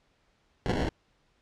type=noise with sample-and-hold; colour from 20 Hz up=pink; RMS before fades=-29 dBFS; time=0.66-0.89 s; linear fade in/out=0 ms; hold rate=1225 Hz; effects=pink hiss -69 dBFS RMS until 1.41 s + low-pass 5000 Hz 12 dB/octave